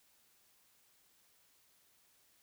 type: silence
effects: white hiss -70 dBFS RMS until 2.42 s